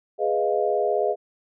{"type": "chord", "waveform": "sine", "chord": "F half-diminished seventh", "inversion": "first", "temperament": "equal", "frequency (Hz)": [415.3, 493.9, 622.3, 698.5], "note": ["Ab4", "Cb5", "Eb5", "F5"], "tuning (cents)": [0, 0, 0, 0], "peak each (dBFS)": [-24, -27, -25, -26], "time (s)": [0.18, 1.16], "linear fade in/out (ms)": 50, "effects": []}